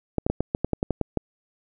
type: clicks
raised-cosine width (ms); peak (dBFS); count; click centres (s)
2; -9; 11; 0.183 / 0.265 / 0.3 / 0.406 / 0.549 / 0.646 / 0.733 / 0.829 / 0.907 / 1.013 / 1.173
effects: none